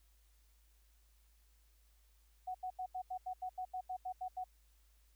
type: tone bursts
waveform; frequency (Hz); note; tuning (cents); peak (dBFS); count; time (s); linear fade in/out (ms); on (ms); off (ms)
sine; 740; F#5; 0; -38; 13; 2.47-4.442; 10; 76; 82
effects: added 53 Hz sine -66 dBFS peak until 5.15 s + white hiss -75 dBFS RMS until 5.15 s